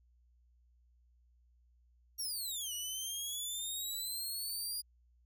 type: exponential two-way sweep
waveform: 15% pulse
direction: down then up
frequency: 5760 to 2904 to 4874 Hz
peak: -31 dBFS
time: 2.18-4.82 s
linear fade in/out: 20 ms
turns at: 2.73 s
effects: added 60 Hz sine -65 dBFS peak until 5.25 s